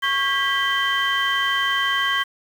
sine tone cluster, 1105 / 1609 / 1961 / 3122 Hz, C#6 / G6 / B6 / G7, -6 / +45 / -13 / -8 cents, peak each -23 dBFS, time 0.02-2.24 s, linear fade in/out 20 ms, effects tanh soft clip ceiling -12 dBFS + 7-bit

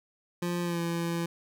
25% pulse tone with pitch glide, 174.61 to 169.15 Hz, F3 to E3, 0 to +45 cents, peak -25 dBFS, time 0.42-1.26 s, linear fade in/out 5 ms, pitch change -55 cents, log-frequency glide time 0.63-0.8 s, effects none

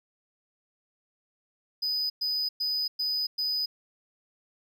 triangle tone bursts, 4987 Hz, D#8, 3 cents sharp, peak -25 dBFS, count 5, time 1.82-3.66 s, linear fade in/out 10 ms, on 280 ms, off 110 ms, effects none

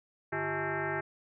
sine tone with frequency modulation, 593 Hz, D5, 17 cents sharp, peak -30 dBFS, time 0.32-1.01 s, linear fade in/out 10 ms, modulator 247 Hz, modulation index 5.5, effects none

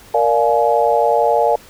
sine chord, Bb dominant seventh, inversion none, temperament equal with one note detuned, 466.2 / 587.3 / 698.5 / 845.1 Hz, Bb4 / D5 / F5 / Ab5, 0 / 0 / 0 / +30 cents, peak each -17 dBFS, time 0.14-1.56 s, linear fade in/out 5 ms, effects pink hiss -43 dBFS RMS until 1.69 s

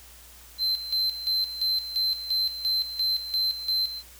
triangle tone with tremolo, 4095 Hz, C8, 38 cents flat, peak -21 dBFS, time 0.58-4.03 s, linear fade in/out 50 ms, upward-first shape square, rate 2.9 Hz, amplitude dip 70%, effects added 60 Hz sine -52 dBFS peak until 4.19 s + white hiss -50 dBFS RMS until 4.19 s

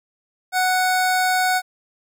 25% pulse tone, 740 Hz, F#5, in tune, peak -13 dBFS, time 0.52-1.62 s, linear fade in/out 50 ms, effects none

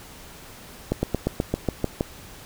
slowing click train, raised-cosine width 2 ms, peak -8 dBFS, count 9, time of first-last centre 0.92-2.009 s, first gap 110 ms, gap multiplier 1.06, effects pink hiss -44 dBFS RMS until 2.45 s

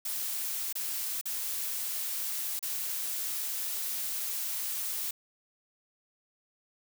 blue noise with dropouts, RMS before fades -34 dBFS, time 0.05-5.11 s, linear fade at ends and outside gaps 5 ms, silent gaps 0.727-0.753 / 1.213-1.255 / 2.593-2.626 s, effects none

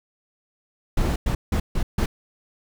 brown noise bursts at uneven times, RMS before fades -21 dBFS, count 5, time 0.97-1.16 / 1.26-1.35 / 1.52-1.6 / 1.75-1.83 / 1.98-2.06 s, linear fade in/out 5 ms, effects none

